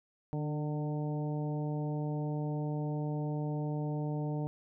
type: harmonic tone with a mistuned harmonic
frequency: 150 Hz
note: D3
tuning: 37 cents sharp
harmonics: 1 / 2 / 3 / 4 / 5 / 6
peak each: -33 / -39 / -43 / -45 / -47 / -49 dBFS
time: 0.33-4.47 s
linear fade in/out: 0 ms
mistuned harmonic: 2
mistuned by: -17 cents
effects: none